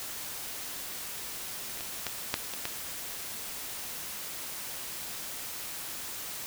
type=clicks; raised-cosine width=0.2 ms; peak=-24 / -21 / -14 / -9 / -19 / -14 dBFS; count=6; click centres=1.774 / 1.808 / 2.067 / 2.341 / 2.537 / 2.654 s; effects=white hiss -39 dBFS RMS until 6.46 s